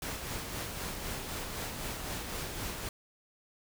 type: noise with tremolo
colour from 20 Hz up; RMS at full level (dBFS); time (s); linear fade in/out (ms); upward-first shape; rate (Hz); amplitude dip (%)
pink; -37; 0.02-2.89; 2; sine; 3.9; 35
effects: none